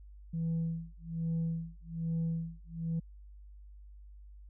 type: tone with tremolo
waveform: sine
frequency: 164.81 Hz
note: E3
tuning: in tune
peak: -27 dBFS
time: 0.33-3 s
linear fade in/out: 10 ms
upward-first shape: sine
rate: 1.2 Hz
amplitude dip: 100%
effects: tanh soft clip ceiling -28 dBFS + added 50 Hz sine -49 dBFS peak until 4.49 s